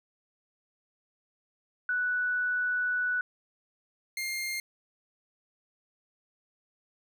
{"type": "tone pair in turn", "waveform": ["sine", "sawtooth"], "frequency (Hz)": [1481, 2116], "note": ["F#6", "C7"], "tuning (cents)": [1, 19], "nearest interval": "tritone", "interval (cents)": 618, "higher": "second", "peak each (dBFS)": [-26, -28], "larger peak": "first", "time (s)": [[1.89, 3.21], [4.17, 4.6]], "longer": "first", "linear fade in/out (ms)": 2, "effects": []}